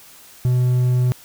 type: tone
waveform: triangle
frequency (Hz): 125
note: B2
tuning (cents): +21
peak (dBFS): -12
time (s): 0.45-1.12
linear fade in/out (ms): 0
effects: white hiss -45 dBFS RMS until 1.24 s